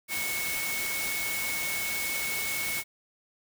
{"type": "tone in noise", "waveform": "sine", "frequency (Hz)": 2206, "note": "C#7", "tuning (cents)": -9, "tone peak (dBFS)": -32, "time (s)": [0.08, 2.84], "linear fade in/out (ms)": 50, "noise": "white", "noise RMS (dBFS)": -33, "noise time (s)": [0.08, 2.84], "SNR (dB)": -2, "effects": []}